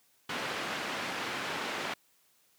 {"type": "band-pass noise", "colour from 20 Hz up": "white", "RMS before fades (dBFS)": -36, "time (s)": [0.29, 1.94], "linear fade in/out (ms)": 5, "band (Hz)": [150, 2400], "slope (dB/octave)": 12, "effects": ["white hiss -68 dBFS RMS until 2.58 s", "high-pass 80 Hz 12 dB/octave"]}